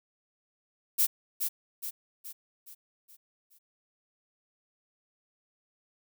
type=noise with echo; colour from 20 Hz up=violet; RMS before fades=-24 dBFS; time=0.98-1.07 s; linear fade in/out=20 ms; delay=420 ms; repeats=6; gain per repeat=-6 dB; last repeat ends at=3.59 s; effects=none